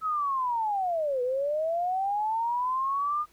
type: linear two-way sweep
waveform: sine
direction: down then up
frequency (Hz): 1300 to 486.9 to 1223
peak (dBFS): -25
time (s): 0.01-3.26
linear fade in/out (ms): 50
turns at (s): 1.22
effects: pink hiss -62 dBFS RMS until 3.32 s